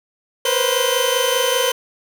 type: tone cluster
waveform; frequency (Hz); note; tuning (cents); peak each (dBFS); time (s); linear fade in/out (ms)
sawtooth; 478.8 / 504 / 529 / 3072; A#4 / B4 / C5 / G7; +46 / +35 / +19 / -36; -18; 0.45-1.72; 5
effects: none